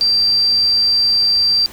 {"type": "tone", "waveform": "sine", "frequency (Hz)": 4699, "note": "D8", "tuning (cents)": 0, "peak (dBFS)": -11, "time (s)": [0.01, 1.66], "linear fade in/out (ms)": 0, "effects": ["pink hiss -37 dBFS RMS until 1.72 s"]}